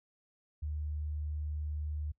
sine tone, 75.3 Hz, D2, 44 cents sharp, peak -34 dBFS, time 0.62-2.12 s, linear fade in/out 10 ms, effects noise-tail reverb RT60 0.1 s tail -23 dB re dry

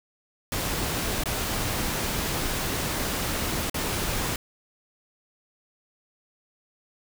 pink noise with dropouts, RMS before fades -28 dBFS, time 0.52-4.36 s, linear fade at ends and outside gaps 2 ms, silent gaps 1.237-1.257 / 3.698-3.743 s, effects none

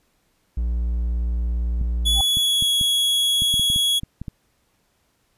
triangle tone, 58.8 Hz, A#1, 16 cents sharp, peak -18 dBFS, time 0.57-2.21 s, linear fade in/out 5 ms
clicks, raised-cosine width 5 ms, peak -18 dBFS, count 12, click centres 1.814 / 2.371 / 2.624 / 2.812 / 3.421 / 3.541 / 3.596 / 3.701 / 3.761 / 4.034 / 4.216 / 4.282 s
45% pulse tone with pitch glide, 3400 to 3344 Hz, G#7 to G#7, +40 to +11 cents, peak -17 dBFS, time 2.05-4 s, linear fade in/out 20 ms, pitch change -29 cents, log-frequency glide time 2.17-2.69 s
sine tone with exponential growth, 785 Hz, G5, 2 cents sharp, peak -21 dBFS, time 2.11-2.21 s, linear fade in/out 1 ms, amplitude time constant 20 ms
effects pink hiss -66 dBFS RMS until 5.37 s + resampled to 32000 Hz

